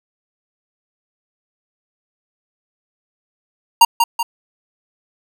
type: tone with echo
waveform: square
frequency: 932.3 Hz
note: A#5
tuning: in tune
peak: -5 dBFS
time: 3.81-3.85 s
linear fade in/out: 5 ms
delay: 190 ms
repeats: 2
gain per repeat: -6 dB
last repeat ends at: 4.23 s
effects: none